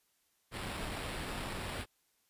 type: noise with sample-and-hold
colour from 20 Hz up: pink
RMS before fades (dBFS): -40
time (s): 0.51-1.86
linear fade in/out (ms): 50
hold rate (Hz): 6300
effects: white hiss -75 dBFS RMS until 2.29 s + resampled to 32000 Hz

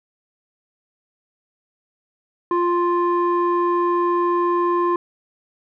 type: tone with low-pass filter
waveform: square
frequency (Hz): 349.2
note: F4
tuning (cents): 0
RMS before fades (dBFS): -19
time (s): 2.51-4.96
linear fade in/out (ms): 2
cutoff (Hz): 1100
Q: 2.9
effects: none

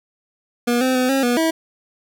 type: tone with pitch steps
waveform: 25% pulse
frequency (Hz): 240.1 / 258.3 / 253.9 / 270.2 / 242.5 / 324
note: B3 / C4 / B3 / C#4 / B3 / E4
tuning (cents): -49 / -22 / +48 / -44 / -31 / -30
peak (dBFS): -12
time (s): 0.67-1.51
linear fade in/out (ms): 10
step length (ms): 140
effects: none

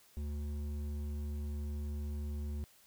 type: tone with hard clipping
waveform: sine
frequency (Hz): 73.4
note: D2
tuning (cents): 0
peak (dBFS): -38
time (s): 0.17-2.64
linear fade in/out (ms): 0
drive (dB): 9
effects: white hiss -64 dBFS RMS until 2.86 s

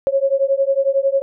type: beating tone pair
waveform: sine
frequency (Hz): 541 / 552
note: C#5 / C#5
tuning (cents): -42 / -7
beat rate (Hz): 11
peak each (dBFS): -17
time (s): 0.07-1.22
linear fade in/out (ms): 0
effects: none

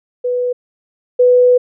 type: tone pair in turn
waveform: sine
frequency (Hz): 493.9 / 495.7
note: B4 / B4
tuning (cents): 0 / +6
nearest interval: unison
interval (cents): 6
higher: second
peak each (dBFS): -14 / -6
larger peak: second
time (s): 0.24-0.53 / 1.19-1.58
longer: second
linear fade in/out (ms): 10
effects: none

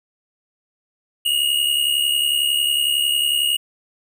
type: tone pair together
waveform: square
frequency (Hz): 2826 / 2897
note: F7 / F#7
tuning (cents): +20 / -37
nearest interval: unison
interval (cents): 43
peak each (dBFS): -22 / -19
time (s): 1.25-3.57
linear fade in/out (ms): 10
effects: none

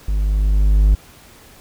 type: tone with level ramp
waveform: triangle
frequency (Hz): 50.9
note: G#1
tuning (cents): -34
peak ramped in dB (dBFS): -14 to -6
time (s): 0.08-0.95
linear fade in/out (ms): 5
effects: pink hiss -45 dBFS RMS until 1.6 s

